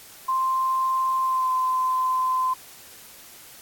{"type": "tone with pitch glide", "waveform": "sine", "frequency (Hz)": [1046.5, 1029.1], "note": ["C6", "C6"], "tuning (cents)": [0, -29], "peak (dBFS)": -20, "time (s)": [0.28, 2.54], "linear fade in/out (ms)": 10, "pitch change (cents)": -29, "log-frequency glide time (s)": [1.23, 1.5], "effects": ["white hiss -46 dBFS RMS until 3.61 s", "AAC 64 kbps"]}